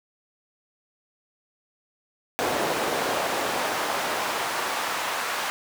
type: noise with high-pass filter sweep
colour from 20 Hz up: brown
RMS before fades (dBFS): -27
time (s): 2.39-5.5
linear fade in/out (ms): 0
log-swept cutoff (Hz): 500 to 1100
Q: 1
effects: none